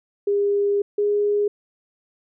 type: tone pair in turn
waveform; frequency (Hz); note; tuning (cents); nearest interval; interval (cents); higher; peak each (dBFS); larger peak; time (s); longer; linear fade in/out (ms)
sine; 404.9 / 412.2; G#4 / G#4; -44 / -13; unison; 31; second; -17; neither; 0.27-0.82 / 0.98-1.48; first; 5
effects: none